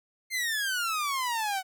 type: exponential sweep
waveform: sawtooth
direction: down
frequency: 2123 to 740 Hz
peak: -24 dBFS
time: 0.3-1.63 s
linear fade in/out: 50 ms
effects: none